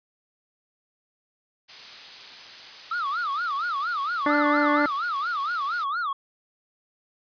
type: noise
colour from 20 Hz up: blue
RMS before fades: -35 dBFS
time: 1.68-5.85 s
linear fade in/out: 20 ms
type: tone with vibrato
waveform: triangle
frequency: 1260 Hz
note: D#6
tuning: 21 cents sharp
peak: -23 dBFS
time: 2.91-6.13 s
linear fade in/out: 5 ms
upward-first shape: sine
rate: 4.3 Hz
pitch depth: 240 cents each way
type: harmonic tone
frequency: 293.7 Hz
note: D4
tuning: in tune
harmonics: 1 / 2 / 3 / 4 / 5 / 6 / 7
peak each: -23 / -26 / -28 / -29 / -30 / -31 / -31 dBFS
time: 4.26-4.86 s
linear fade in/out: 2 ms
effects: resampled to 11025 Hz